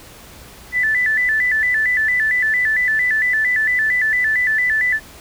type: tone with vibrato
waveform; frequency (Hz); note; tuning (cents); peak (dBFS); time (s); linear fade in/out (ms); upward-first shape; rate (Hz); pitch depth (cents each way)
sine; 1868; A#6; +3; -14; 0.72-5; 50; square; 4.4; 110
effects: added 58 Hz sine -48 dBFS peak until 5.2 s + pink hiss -41 dBFS RMS until 5.2 s